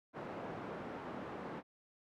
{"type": "band-pass noise", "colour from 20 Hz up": "pink", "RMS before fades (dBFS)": -45, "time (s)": [0.13, 1.63], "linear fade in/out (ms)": 50, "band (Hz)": [190, 1200], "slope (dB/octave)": 12, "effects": []}